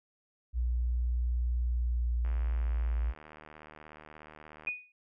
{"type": "tone with pitch glide", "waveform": "sine", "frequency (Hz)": [60.3, 58.48], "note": ["B1", "A#1"], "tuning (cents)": [-41, 6], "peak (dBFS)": -27, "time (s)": [0.53, 3.14], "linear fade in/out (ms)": 50, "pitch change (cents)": -53, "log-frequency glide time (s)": [1.58, 2.79]}
{"type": "click train", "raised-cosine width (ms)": 0.5, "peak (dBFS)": -34, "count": 188, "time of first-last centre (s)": [2.25, 4.688], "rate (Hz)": 76.7}
{"type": "tone with exponential decay", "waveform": "sine", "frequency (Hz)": 2474, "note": "D#7", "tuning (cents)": -10, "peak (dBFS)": -27, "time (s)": [4.67, 4.92], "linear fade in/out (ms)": 2, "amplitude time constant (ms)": 53}
{"effects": []}